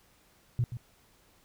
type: tone with echo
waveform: sine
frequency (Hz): 120.4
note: B2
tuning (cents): -44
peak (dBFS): -23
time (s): 0.59-0.64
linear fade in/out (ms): 0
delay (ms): 130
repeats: 1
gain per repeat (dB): -11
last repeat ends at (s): 0.77
effects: tanh soft clip ceiling -19 dBFS + pink hiss -64 dBFS RMS until 1.44 s